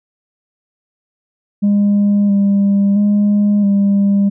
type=tone with pitch steps; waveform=sine; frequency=203.6 / 199.6 / 205.7 / 199.8 Hz; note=G#3 / G3 / G#3 / G3; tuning=-34 / +32 / -16 / +33 cents; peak=-7 dBFS; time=1.62-4.3 s; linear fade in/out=20 ms; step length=670 ms; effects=tanh soft clip ceiling -8 dBFS